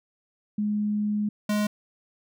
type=tone pair in turn; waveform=sine / square; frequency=209.2 / 209.2 Hz; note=G#3 / G#3; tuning=+13 / +13 cents; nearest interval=unison; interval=0 cents; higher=neither; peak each=-23 dBFS; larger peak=neither; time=0.58-1.29 / 1.49-1.67 s; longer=first; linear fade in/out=5 ms; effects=none